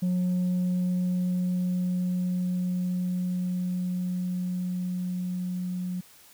sine tone with level ramp, 180.8 Hz, F#3, 40 cents flat, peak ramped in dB -20 to -28 dBFS, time 0.02-6.01 s, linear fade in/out 10 ms, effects tanh soft clip ceiling -22 dBFS + white hiss -54 dBFS RMS until 6.33 s

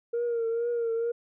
sine tone with vibrato, 466.2 Hz, A#4, in tune, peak -24 dBFS, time 0.13-1.12 s, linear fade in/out 10 ms, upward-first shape triangle, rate 2.2 Hz, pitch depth 51 cents each way, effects tanh soft clip ceiling -23 dBFS

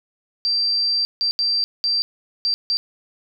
sine tone bursts at uneven times, 4699 Hz, D8, in tune, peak -17 dBFS, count 6, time 0.45-1.05 / 1.21-1.31 / 1.39-1.64 / 1.84-2.02 / 2.45-2.54 / 2.7-2.77 s, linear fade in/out 0 ms, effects none

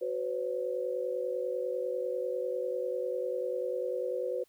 sine chord, F# suspended fourth, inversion none, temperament equal with one note detuned, 370 / 504.3 / 554.4 Hz, F#4 / B4 / C#5, 0 / +36 / 0 cents, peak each -37 / -32 / -38 dBFS, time 0.01-4.44 s, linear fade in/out 10 ms, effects white hiss -69 dBFS RMS until 4.48 s

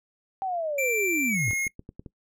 sine linear sweep, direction down, 784 to 92.5 Hz, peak -26 dBFS, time 0.42-1.51 s, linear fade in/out 0 ms
square tone with pitch glide, 2349 to 2154 Hz, D7 to C7, 0 to +50 cents, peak -26 dBFS, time 0.78-1.68 s, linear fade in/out 5 ms, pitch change -150 cents, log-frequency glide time 1.28-1.39 s
clicks, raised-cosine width 3 ms, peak -27 dBFS, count 7, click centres 1.48 / 1.532 / 1.668 / 1.794 / 1.891 / 1.995 / 2.062 s
effects noise-tail reverb RT60 0.1 s tail -21 dB re dry

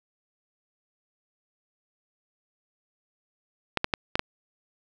clicks, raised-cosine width 0.3 ms, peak -7 dBFS, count 5, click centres 3.773 / 3.844 / 3.938 / 4.155 / 4.194 s, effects none

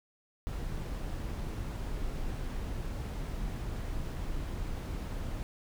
brown noise, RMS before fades -36 dBFS, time 0.47-5.43 s, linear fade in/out 0 ms, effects none

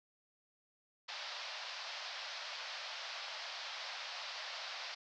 white band-pass noise, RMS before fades -45 dBFS, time 1.08-4.95 s, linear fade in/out 10 ms, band 570 to 5200 Hz, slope 48 dB/octave, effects none

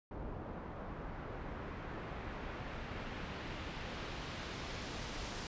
pink noise with low-pass filter sweep, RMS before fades -44 dBFS, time 0.11-5.47 s, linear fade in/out 2 ms, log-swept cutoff 880 to 6100 Hz, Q 0.89, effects resampled to 16000 Hz

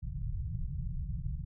pink low-pass noise, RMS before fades -36 dBFS, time 0.02-1.45 s, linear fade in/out 10 ms, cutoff 170 Hz, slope 96 dB/octave, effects none

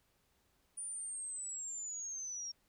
sine linear sweep, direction down, 9430 to 5530 Hz, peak -40 dBFS, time 0.77-2.52 s, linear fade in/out 10 ms, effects pink hiss -75 dBFS RMS until 2.68 s

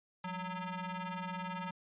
sawtooth ring-modulated tone, 370 Hz, F#4, in tune, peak -31 dBFS, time 0.24-1.71 s, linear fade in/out 5 ms, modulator 546 Hz, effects resampled to 8000 Hz

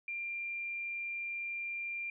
sine tone, 2383 Hz, D7, 25 cents sharp, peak -36 dBFS, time 0.08-2.1 s, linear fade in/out 2 ms, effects none

